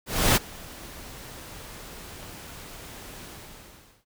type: noise with ADSR envelope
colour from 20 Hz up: pink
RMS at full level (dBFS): -18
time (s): 0.06-4.05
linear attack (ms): 300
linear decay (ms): 24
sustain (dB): -24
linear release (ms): 800
effects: none